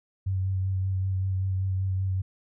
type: tone with vibrato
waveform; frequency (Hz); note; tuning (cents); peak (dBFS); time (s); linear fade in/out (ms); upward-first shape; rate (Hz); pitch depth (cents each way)
sine; 94.8; F#2; +43; -24; 0.26-2.22; 10; sine; 5.2; 20
effects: none